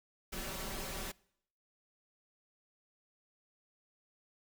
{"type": "noise with comb filter", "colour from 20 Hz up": "pink", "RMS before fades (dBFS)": -41, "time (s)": [0.32, 1.12], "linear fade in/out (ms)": 10, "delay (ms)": 5.2, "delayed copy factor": 0.75, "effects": ["noise-tail reverb RT60 0.7 s tail -24 dB re dry"]}